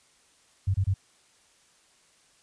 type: tone bursts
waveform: sine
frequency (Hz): 96.3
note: G2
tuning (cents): -30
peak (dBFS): -21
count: 3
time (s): 0.67-0.941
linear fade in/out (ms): 10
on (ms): 73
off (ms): 26
effects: white hiss -62 dBFS RMS until 2.42 s + resampled to 22050 Hz